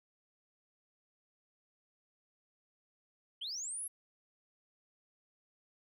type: linear sweep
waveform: sine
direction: up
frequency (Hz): 2915 to 11390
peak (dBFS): -37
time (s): 3.41-3.88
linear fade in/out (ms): 10
effects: tanh soft clip ceiling -34 dBFS